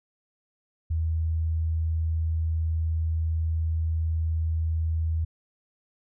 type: tone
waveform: sine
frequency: 80.7 Hz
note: E2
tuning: 36 cents flat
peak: -23 dBFS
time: 0.9-5.25 s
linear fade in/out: 10 ms
effects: none